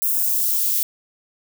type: noise with high-pass filter sweep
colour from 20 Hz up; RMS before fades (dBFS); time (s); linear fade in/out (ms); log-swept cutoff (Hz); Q
violet; -20; 0.02-0.83; 0; 8900 to 2400; 0.8
effects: none